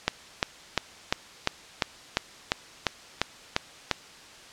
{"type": "click train", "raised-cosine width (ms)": 0.2, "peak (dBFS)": -4, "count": 12, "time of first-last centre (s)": [0.08, 3.913], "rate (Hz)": 2.87, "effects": ["white hiss -48 dBFS RMS until 4.52 s", "low-pass 6000 Hz 12 dB/octave"]}